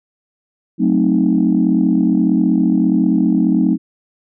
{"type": "chord", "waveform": "sine", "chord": "F# diminished seventh", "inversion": "none", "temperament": "equal", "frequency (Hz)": [185, 220, 261.6, 311.1], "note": ["F#3", "A3", "C4", "Eb4"], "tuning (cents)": [0, 0, 0, 0], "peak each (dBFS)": -16, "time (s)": [0.78, 3.78], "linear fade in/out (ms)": 50, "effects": ["tanh soft clip ceiling -3 dBFS"]}